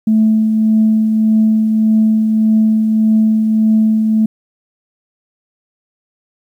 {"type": "tone with tremolo", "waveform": "sine", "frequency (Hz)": 218.6, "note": "A3", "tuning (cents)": -11, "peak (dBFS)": -6, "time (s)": [0.07, 4.26], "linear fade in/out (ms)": 5, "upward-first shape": "triangle", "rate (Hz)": 1.7, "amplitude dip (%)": 40, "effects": ["tanh soft clip ceiling -3 dBFS", "8-bit"]}